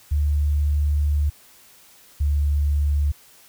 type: tone pair in turn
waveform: sine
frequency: 73.42 / 72.62 Hz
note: D2 / D2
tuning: 0 / -19 cents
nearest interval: unison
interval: 19 cents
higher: first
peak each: -17 dBFS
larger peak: neither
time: 0.11-1.3 / 2.2-3.12 s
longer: first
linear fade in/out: 10 ms
effects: white hiss -51 dBFS RMS until 3.48 s

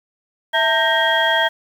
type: tone cluster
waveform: sine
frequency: 656 / 907 / 1580 / 1877 / 3254 Hz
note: E5 / A#5 / G6 / A#6 / G#7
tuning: -9 / -48 / +13 / +11 / -36 cents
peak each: -20 dBFS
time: 0.53-1.49 s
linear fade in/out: 20 ms
effects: tanh soft clip ceiling -4 dBFS + 7-bit

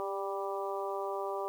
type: harmonic tone with a mistuned harmonic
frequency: 196 Hz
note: G3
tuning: in tune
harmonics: 2 / 3 / 4 / 5 / 6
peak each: -37 / -39 / -40 / -41 / -42 dBFS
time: 0-1.48 s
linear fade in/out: 0 ms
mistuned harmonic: 2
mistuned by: +18 cents
effects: 10-bit

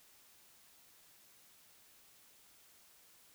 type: silence
effects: white hiss -64 dBFS RMS until 3.34 s

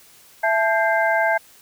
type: tone cluster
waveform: sine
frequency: 665 / 870 / 1588 / 2081 Hz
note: E5 / A5 / G6 / C7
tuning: +15 / -20 / +22 / -10 cents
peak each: -20 / -22 / -21 / -26 dBFS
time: 0.43-1.38 s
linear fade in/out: 10 ms
effects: white hiss -50 dBFS RMS until 1.61 s

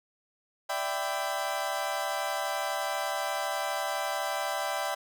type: chord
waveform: 30% pulse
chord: E minor seventh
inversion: third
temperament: equal with one note detuned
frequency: 587.3 / 659.3 / 784 / 1003.3 Hz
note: D5 / E5 / G5 / B5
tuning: 0 / 0 / 0 / +27 cents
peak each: -33 / -33 / -31 / -34 dBFS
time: 0.69-4.95 s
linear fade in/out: 10 ms
effects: none

